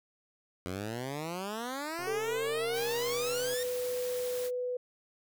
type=exponential sweep; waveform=10% pulse; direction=up; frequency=87.31 to 1864.7 Hz; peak=-27 dBFS; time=0.66-3.63 s; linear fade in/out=0 ms
type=click train; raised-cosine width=1 ms; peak=-34 dBFS; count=207; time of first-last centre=1.99-3.539 s; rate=133 Hz
type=tone with pitch glide; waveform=sine; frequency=440 to 496.7 Hz; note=A4 to B4; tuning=0 to +10 cents; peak=-31 dBFS; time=2.07-4.77 s; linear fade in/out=5 ms; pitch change=+210 cents; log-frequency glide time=2.17-3.44 s
type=noise; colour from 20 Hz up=white; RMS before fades=-43 dBFS; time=2.72-4.51 s; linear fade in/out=50 ms
effects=none